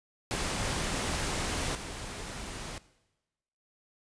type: noise with level steps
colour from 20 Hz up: pink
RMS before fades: -32 / -40 dBFS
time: 0.31-2.78 s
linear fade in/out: 0 ms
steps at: 1.75 s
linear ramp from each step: 2 ms
effects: noise-tail reverb RT60 1.0 s tail -18 dB re dry + resampled to 22050 Hz